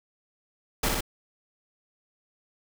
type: noise with echo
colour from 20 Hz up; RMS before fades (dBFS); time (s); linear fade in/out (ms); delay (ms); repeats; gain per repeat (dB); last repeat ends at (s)
pink; -25; 0.83-0.89; 5; 59; 2; -2; 1.008
effects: none